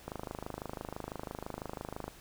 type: click train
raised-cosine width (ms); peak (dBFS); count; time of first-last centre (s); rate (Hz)
1; -24; 53; 0.08-2.08; 26
effects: pink hiss -55 dBFS RMS until 2.2 s